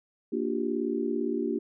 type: chord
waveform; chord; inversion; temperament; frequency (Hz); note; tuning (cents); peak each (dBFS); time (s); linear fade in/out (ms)
sine; G minor seventh; first; equal with one note detuned; 233.1 / 293.7 / 354.1 / 392; Bb3 / D4 / F4 / G4; 0 / 0 / +24 / 0; -32; 0.32-1.59; 10
effects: none